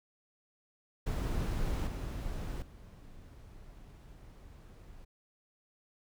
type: noise with level steps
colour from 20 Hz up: brown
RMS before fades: -33 / -38 / -52 dBFS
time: 1.06-5.05 s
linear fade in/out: 10 ms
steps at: 1.87 / 2.62 s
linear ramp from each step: 2 ms
effects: none